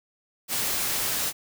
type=noise; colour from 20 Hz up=white; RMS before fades=-27 dBFS; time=0.48-1.33 s; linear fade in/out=50 ms; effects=none